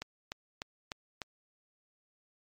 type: click train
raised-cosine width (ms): 0.2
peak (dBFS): -20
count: 5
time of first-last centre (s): 0.02-1.218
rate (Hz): 3.34
effects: MP3 64 kbps